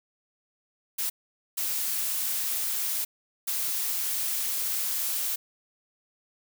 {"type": "noise bursts at uneven times", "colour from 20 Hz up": "blue", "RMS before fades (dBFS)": -29, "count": 3, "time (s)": [[0.98, 1.1], [1.57, 3.05], [3.47, 5.36]], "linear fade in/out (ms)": 10, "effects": []}